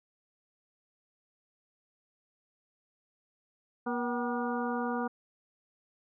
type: harmonic tone with a mistuned harmonic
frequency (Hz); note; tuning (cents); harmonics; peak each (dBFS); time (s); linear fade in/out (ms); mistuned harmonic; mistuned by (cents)
240; B3; -49; 1 / 2 / 3 / 4 / 5 / 6; -33 / -36 / -38 / -39 / -40 / -41; 3.86-5.08; 10; 3; +83
effects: none